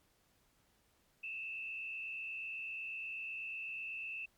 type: tone with frequency modulation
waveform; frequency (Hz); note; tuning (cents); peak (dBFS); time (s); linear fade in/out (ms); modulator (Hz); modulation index
sine; 2637; E7; 0; -40; 1.23-4.26; 10; 68.1; 1.2
effects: pink hiss -73 dBFS RMS until 4.37 s + MP3 96 kbps